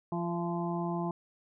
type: harmonic tone with a mistuned harmonic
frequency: 172.2 Hz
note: F3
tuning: 24 cents flat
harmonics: 1 / 2 / 4 / 5 / 6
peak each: -33 / -36 / -39 / -40 / -41 dBFS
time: 0.12-1.11 s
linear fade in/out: 2 ms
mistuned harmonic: 4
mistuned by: -17 cents
effects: none